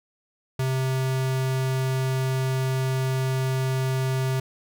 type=tone; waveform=square; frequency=131.3 Hz; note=C3; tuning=6 cents sharp; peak=-23 dBFS; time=0.59-4.4 s; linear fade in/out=5 ms; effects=none